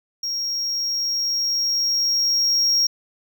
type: tone with level ramp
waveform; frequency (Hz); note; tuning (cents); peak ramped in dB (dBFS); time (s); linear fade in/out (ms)
triangle; 5588; F8; 0; -22 to -14; 0.23-2.87; 5
effects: none